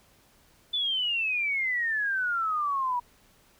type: exponential sweep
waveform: sine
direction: down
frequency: 3520 to 959 Hz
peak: -25 dBFS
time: 0.73-3 s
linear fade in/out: 10 ms
effects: pink hiss -61 dBFS RMS until 3.59 s

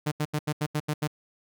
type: tone bursts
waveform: sawtooth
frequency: 150.6 Hz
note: D3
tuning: 44 cents sharp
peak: -21 dBFS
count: 8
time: 0.06-1.076 s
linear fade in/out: 10 ms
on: 57 ms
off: 80 ms
effects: none

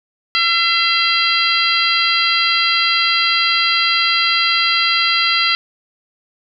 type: harmonic tone with a mistuned harmonic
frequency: 678 Hz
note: E5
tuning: 49 cents sharp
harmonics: 2 / 3 / 4 / 5 / 6 / 7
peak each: -20 / -20 / -20 / -20 / -20 / -20 dBFS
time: 0.35-5.55 s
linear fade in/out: 0 ms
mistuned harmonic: 5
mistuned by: -80 cents
effects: none

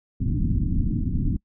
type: low-pass noise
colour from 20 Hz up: pink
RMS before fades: -23 dBFS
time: 0.2-1.37 s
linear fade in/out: 5 ms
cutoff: 280 Hz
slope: 48 dB/octave
effects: noise-tail reverb RT60 0.1 s tail -25 dB re dry

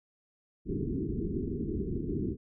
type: low-pass noise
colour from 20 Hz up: white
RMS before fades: -33 dBFS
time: 0.65-2.37 s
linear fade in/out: 50 ms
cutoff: 410 Hz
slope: 96 dB/octave
effects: none

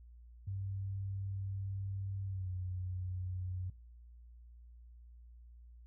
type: tone with pitch glide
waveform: sine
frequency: 97.6 to 91.59 Hz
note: G2 to F#2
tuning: -7 to -17 cents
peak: -37 dBFS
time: 0.47-3.7 s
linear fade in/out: 5 ms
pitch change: -110 cents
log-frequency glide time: 2.26-2.5 s
effects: noise-tail reverb RT60 0.3 s tail -18 dB re dry + added 59 Hz sine -53 dBFS peak until 5.86 s

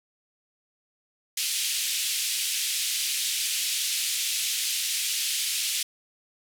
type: band-pass noise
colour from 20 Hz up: pink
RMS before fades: -28 dBFS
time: 1.37-5.83 s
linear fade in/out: 5 ms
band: 2700 to 13000 Hz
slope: 24 dB/octave
effects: none

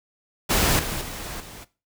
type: noise with level steps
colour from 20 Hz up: pink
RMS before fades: -20 / -29 / -34 / -41 dBFS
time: 0.49-1.65 s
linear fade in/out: 20 ms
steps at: 0.79 / 1.01 / 1.4 s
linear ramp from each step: 2 ms
effects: noise-tail reverb RT60 0.3 s tail -18 dB re dry

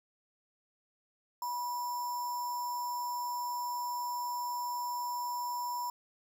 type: tone with sample-and-hold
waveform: sine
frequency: 976 Hz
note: B5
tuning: 21 cents flat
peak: -33 dBFS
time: 1.42-5.9 s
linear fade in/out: 2 ms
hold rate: 6300 Hz
effects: none

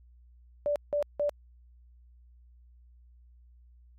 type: tone bursts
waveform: sine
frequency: 584 Hz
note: D5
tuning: 10 cents flat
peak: -25 dBFS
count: 3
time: 0.66-1.294 s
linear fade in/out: 0 ms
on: 98 ms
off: 170 ms
effects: added 60 Hz sine -54 dBFS peak until 3.98 s + AAC 48 kbps

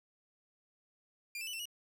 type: tone with pitch steps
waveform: sawtooth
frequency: 2396 / 2643 / 2970 / 2689 / 2904 Hz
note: D7 / E7 / F#7 / E7 / F#7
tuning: +34 / +4 / +6 / +34 / -33 cents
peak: -36 dBFS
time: 1.35-1.655 s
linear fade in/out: 2 ms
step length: 61 ms
effects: none

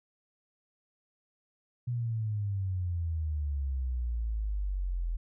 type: exponential sweep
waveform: sine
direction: down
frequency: 123.47 to 41.2 Hz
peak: -29 dBFS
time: 1.87-5.17 s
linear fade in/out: 10 ms
effects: none

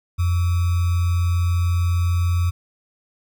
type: tone with sample-and-hold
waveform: sine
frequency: 87.31 Hz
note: F2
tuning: in tune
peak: -16 dBFS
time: 0.18-2.51 s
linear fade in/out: 20 ms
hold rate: 1225 Hz
effects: none

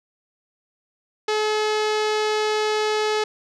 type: tone with low-pass filter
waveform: sawtooth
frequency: 427.8 Hz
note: A4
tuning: 49 cents flat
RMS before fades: -22 dBFS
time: 1.28-3.24 s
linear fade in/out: 5 ms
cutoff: 5200 Hz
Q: 1.3
effects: none

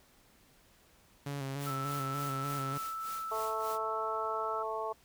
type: tone with vibrato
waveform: sawtooth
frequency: 138.59 Hz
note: C#3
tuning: in tune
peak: -32 dBFS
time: 1.26-2.78 s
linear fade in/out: 5 ms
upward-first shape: square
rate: 3.4 Hz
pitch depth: 38 cents each way
type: noise with tremolo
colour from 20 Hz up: white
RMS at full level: -46 dBFS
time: 1.58-3.79 s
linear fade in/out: 50 ms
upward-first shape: sine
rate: 3.4 Hz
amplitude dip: 75%
type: tone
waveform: sine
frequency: 1318.5 Hz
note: E6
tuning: in tune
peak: -36 dBFS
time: 1.66-4.63 s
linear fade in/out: 10 ms
type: harmonic tone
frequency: 220 Hz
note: A3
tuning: in tune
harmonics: 2 / 3 / 4 / 5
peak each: -39 / -39 / -39 / -39 dBFS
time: 3.31-4.93 s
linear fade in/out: 10 ms
effects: pink hiss -64 dBFS RMS until 5.04 s

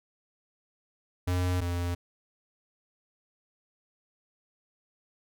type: tone pair in turn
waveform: square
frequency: 90.1 / 87.38 Hz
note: F#2 / F2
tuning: -45 / +1 cents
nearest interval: minor second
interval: 54 cents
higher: first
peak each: -26 / -29 dBFS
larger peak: first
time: 1.27-1.61 / 1.61-1.95 s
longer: neither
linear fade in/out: 10 ms
effects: none

